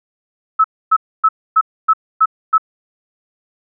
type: tone bursts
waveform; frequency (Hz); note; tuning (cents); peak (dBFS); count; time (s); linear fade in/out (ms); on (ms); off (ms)
sine; 1300; E6; -24; -7; 7; 0.59-2.581; 10; 53; 270
effects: none